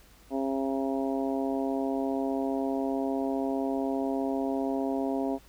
harmonic tone, 135.2 Hz, C#3, 43 cents flat, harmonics 2 / 3 / 4 / 5 / 6 / 7, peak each -29 / -34 / -37 / -34 / -42 / -42 dBFS, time 0.3-5.39 s, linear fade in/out 50 ms, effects added 50 Hz sine -57 dBFS peak until 5.48 s + pink hiss -58 dBFS RMS until 5.48 s

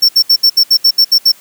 square tone bursts, 5430 Hz, F8, 50 cents flat, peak -5 dBFS, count 10, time 0.02-1.321 s, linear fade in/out 10 ms, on 68 ms, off 69 ms, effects white hiss -42 dBFS RMS until 1.4 s + high-pass 100 Hz 12 dB/octave

